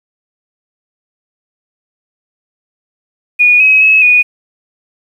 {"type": "tone with pitch steps", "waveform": "sine", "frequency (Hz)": [2454, 2547, 2576, 2468], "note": ["D#7", "D#7", "E7", "D#7"], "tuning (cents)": [-25, 40, -41, -15], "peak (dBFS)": -4, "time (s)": [3.39, 4.23], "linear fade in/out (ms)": 20, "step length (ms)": 210, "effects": ["7-bit"]}